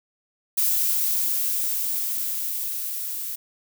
violet noise with level ramp, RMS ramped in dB -21 to -31 dBFS, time 0.57-3.36 s, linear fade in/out 10 ms, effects none

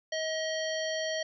harmonic tone, 634 Hz, D#5, 32 cents sharp, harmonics 1 / 3 / 5 / 7 / 9, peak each -32 / -37 / -39 / -40 / -42 dBFS, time 0.12-1.23 s, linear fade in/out 5 ms, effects none

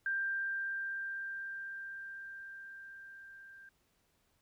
sine tone with level ramp, 1584 Hz, G6, 18 cents sharp, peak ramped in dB -31 to -52 dBFS, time 0.06-3.69 s, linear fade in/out 2 ms, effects pink hiss -75 dBFS RMS until 4.41 s

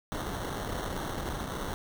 pink noise with sample-and-hold, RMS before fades -35 dBFS, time 0.12-1.74 s, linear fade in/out 0 ms, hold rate 2450 Hz, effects none

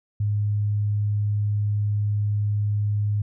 sine tone, 103.83 Hz, G#2, in tune, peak -20 dBFS, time 0.2-3.22 s, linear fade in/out 5 ms, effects none

